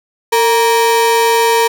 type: ring-modulated tone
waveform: 45% pulse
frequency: 698.5 Hz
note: F5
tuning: in tune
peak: -6 dBFS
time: 0.32-1.68 s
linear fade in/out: 10 ms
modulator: 243 Hz
effects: none